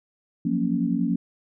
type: chord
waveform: sine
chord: Gb major seventh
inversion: third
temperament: equal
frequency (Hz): 174.61 / 185 / 233.1 / 277.2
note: F3 / Gb3 / Bb3 / Db4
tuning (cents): 0 / 0 / 0 / 0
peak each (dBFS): -27 / -29 / -25 / -26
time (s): 0.45-1.16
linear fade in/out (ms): 5
effects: none